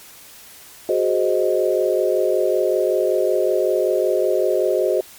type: chord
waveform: sine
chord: Ab dominant seventh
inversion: third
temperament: equal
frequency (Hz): 370 / 415.3 / 523.3 / 622.3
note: Gb4 / Ab4 / C5 / Eb5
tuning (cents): 0 / 0 / 0 / 0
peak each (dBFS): -20 / -22 / -21 / -21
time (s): 0.89-5.01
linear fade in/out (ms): 2
effects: white hiss -43 dBFS RMS until 5.18 s + MP3 96 kbps